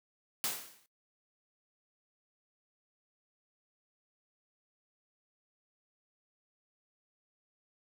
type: noise with exponential decay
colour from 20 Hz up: white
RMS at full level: -31 dBFS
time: 0.44-0.86 s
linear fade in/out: 0 ms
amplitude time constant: 91 ms
effects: noise-tail reverb RT60 0.1 s tail -17 dB re dry + high-pass 150 Hz 12 dB/octave